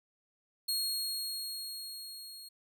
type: tone with level ramp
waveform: sawtooth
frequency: 4288 Hz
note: C8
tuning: 42 cents sharp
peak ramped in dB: -27 to -44 dBFS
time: 0.68-2.49 s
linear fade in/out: 10 ms
effects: none